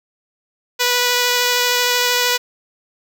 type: tone with vibrato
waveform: 5% pulse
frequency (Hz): 490.8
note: B4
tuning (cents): -11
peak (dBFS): -3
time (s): 0.79-2.38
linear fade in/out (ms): 20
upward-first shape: sine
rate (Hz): 13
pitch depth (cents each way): 8
effects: none